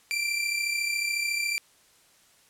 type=tone pair together; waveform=sawtooth; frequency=2349 / 2383 Hz; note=D7 / D7; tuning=0 / +25 cents; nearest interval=unison; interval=25 cents; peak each=-24 / -28 dBFS; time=0.11-1.58 s; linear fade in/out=0 ms; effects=white hiss -60 dBFS RMS until 2.49 s + low-pass 11000 Hz 12 dB/octave